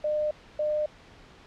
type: tone pair in turn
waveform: sine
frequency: 604 / 604 Hz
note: D5 / D5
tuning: +48 / +48 cents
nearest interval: unison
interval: 0 cents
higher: neither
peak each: -24 dBFS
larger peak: neither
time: 0.04-0.31 / 0.59-0.86 s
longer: neither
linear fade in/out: 5 ms
effects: pink hiss -52 dBFS RMS until 1.46 s + low-pass 4000 Hz 12 dB/octave